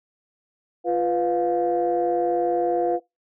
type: tone cluster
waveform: sine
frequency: 348 / 496.3 / 705 Hz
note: F4 / B4 / F5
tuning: -6 / +8 / +16 cents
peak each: -23 dBFS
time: 0.84-3 s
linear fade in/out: 50 ms
effects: noise-tail reverb RT60 0.2 s tail -22 dB re dry + tanh soft clip ceiling -12 dBFS